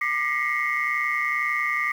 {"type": "tone cluster", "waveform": "sine", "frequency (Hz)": [1196, 1916, 2067, 2189], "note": ["D6", "A#6", "C7", "C#7"], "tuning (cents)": [31, 47, -22, -22], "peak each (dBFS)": -27, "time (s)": [0.01, 1.92], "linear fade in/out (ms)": 5, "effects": ["tanh soft clip ceiling -14 dBFS", "8-bit"]}